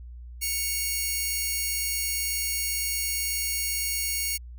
5% pulse tone pair together, 2220 / 2797 Hz, C#7 / F7, +2 / +2 cents, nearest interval major third, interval 400 cents, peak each -17 / -24 dBFS, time 0.41-4.38 s, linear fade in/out 20 ms, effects added 60 Hz sine -39 dBFS peak until 4.58 s

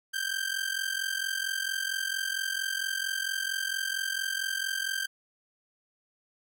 sawtooth ring-modulated tone, 1571 Hz, G6, 3 cents sharp, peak -23 dBFS, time 0.13-5.07 s, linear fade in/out 20 ms, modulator 22.2 Hz, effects none

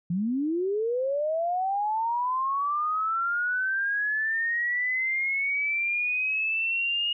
sine linear sweep, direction up, 164.81 to 2868 Hz, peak -24 dBFS, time 0.1-7.13 s, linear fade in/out 5 ms, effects none

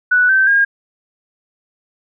sine tone with pitch steps, 1480 / 1549.1 / 1621.4 Hz, F#6 / G6 / G#6, 0 / -21 / -42 cents, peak -9 dBFS, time 0.11-0.65 s, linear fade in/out 10 ms, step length 180 ms, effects none

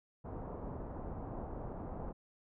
pink low-pass noise, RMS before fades -43 dBFS, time 0.24-2.13 s, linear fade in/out 20 ms, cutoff 960 Hz, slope 24 dB/octave, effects none

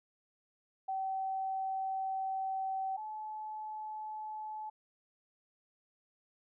sine tone pair in turn, 767 / 860.9 Hz, G5 / A5, -38 / -38 cents, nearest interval major second, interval 200 cents, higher second, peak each -33 / -39 dBFS, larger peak first, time 0.88-2.97 / 2.97-4.7 s, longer first, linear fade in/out 10 ms, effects none

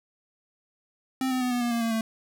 square tone with pitch steps, 261.6 / 255.8 / 250.1 / 244.5 / 239.1 / 233.7 / 228.5 / 223.4 Hz, C4 / C4 / B3 / B3 / A#3 / A#3 / A#3 / A3, 0 / -39 / +22 / -17 / +44 / +5 / -34 / +27 cents, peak -25 dBFS, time 1.21-2.01 s, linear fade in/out 2 ms, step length 100 ms, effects none

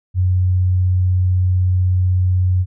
sine tone, 91.6 Hz, F#2, 17 cents flat, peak -12 dBFS, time 0.14-2.66 s, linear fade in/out 50 ms, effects none

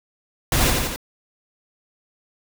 pink noise with echo, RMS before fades -19 dBFS, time 0.52-0.7 s, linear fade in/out 2 ms, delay 87 ms, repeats 3, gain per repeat -3 dB, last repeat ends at 0.961 s, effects none

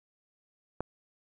click, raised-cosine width 1 ms, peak -18 dBFS, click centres 0.806 s, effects none

